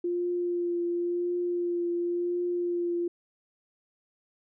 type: tone with vibrato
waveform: sine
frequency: 349.2 Hz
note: F4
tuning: in tune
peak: -26 dBFS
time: 0.04-3.08 s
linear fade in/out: 5 ms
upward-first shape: triangle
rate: 0.94 Hz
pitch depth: 19 cents each way
effects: none